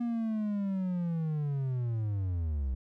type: linear sweep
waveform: triangle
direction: down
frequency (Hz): 240 to 61.74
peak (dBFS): -27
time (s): 0-2.75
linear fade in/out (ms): 10
effects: none